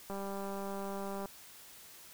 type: click train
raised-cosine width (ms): 1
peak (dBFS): -28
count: 229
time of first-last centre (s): 0.1-1.257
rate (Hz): 197
effects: white hiss -54 dBFS RMS until 2.13 s